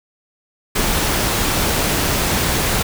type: noise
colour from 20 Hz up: pink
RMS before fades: -18 dBFS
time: 0.75-2.83 s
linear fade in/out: 10 ms
effects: none